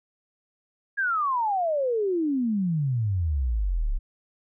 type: exponential sweep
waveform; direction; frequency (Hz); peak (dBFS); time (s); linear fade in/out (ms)
sine; down; 1661.2 to 31.3; -22; 0.97-3.99; 20
effects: none